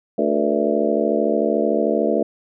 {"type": "harmonic tone with a mistuned harmonic", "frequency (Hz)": 73.42, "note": "D2", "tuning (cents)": 0, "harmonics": [3, 4, 5, 6, 7, 8, 9], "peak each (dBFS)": [-24, -24, -24, -24, -24, -24, -24], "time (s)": [0.18, 2.23], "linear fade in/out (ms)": 5, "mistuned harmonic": 7, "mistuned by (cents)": -84, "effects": []}